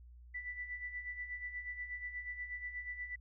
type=tone with tremolo; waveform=sine; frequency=1975.5 Hz; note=B6; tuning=in tune; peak=-38 dBFS; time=0.34-3.16 s; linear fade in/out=10 ms; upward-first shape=sine; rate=8.3 Hz; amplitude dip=65%; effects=added 60 Hz sine -53 dBFS peak until 3.2 s